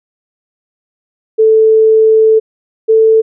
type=tone pair in turn; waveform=sine; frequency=440 / 443.1 Hz; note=A4 / A4; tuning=0 / +12 cents; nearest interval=unison; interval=12 cents; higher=second; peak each=-4 dBFS; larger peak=neither; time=1.38-2.4 / 2.88-3.22 s; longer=first; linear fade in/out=20 ms; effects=none